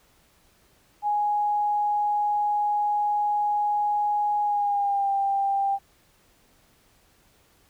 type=tone with pitch glide; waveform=sine; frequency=830.6 to 791.7 Hz; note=G#5 to G5; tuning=0 to +17 cents; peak=-21 dBFS; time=1.02-5.79 s; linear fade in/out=50 ms; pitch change=-83 cents; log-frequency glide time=4.43-5.11 s; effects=pink hiss -61 dBFS RMS until 7.69 s